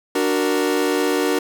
40% pulse chord, D augmented, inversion none, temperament equal, 293.7 / 370 / 466.2 Hz, D4 / F#4 / A#4, 0 / 0 / 0 cents, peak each -21 dBFS, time 0.15-1.39 s, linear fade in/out 5 ms, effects none

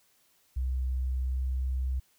sine tone with pitch glide, 64.1 to 64.58 Hz, C2 to C2, -35 to -22 cents, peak -27 dBFS, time 0.56-2 s, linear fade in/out 10 ms, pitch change +13 cents, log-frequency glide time 1.19-1.4 s, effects white hiss -67 dBFS RMS until 2.18 s

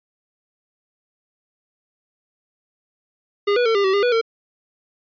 square tone with pitch steps, 406.7 / 487.7 / 450.4 / 400.7 / 381.7 / 404 / 489.1 / 454.1 Hz, G#4 / B4 / A4 / G4 / G4 / G#4 / B4 / A#4, -36 / -22 / +40 / +38 / -46 / -48 / -17 / -45 cents, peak -16 dBFS, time 3.47-4.214 s, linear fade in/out 10 ms, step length 93 ms, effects resampled to 11025 Hz

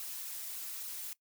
blue noise with flanger, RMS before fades -42 dBFS, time 0-1.13 s, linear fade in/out 0 ms, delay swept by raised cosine 0.73 to 6.03 ms, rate 3.5 Hz, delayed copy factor +0.8, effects noise-tail reverb RT60 0.1 s tail -20 dB re dry

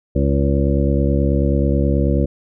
harmonic tone with a mistuned harmonic, 69.3 Hz, C#2, in tune, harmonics 1 / 2 / 3 / 4 / 5 / 7 / 8, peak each -17 / -20 / -22 / -23 / -24 / -25 / -26 dBFS, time 0.15-2.26 s, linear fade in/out 10 ms, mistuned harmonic 8, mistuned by +24 cents, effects none

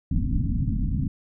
pink low-pass noise, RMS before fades -24 dBFS, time 0.11-1.08 s, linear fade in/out 5 ms, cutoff 280 Hz, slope 96 dB/octave, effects none

